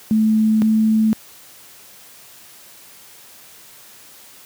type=tone pair in turn; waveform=sine; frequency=218 / 218.9 Hz; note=A3 / A3; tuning=-16 / -9 cents; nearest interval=unison; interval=7 cents; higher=second; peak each=-12 dBFS; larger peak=neither; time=0.11-0.62 / 0.62-1.13 s; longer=neither; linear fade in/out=0 ms; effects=white hiss -44 dBFS RMS until 4.45 s + high-pass 80 Hz 12 dB/octave